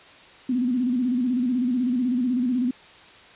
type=tone with vibrato; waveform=sine; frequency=248.8 Hz; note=B3; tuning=13 cents sharp; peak=-20 dBFS; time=0.49-2.71 s; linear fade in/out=5 ms; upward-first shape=square; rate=16 Hz; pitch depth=72 cents each way; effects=white hiss -48 dBFS RMS until 3.35 s + resampled to 8000 Hz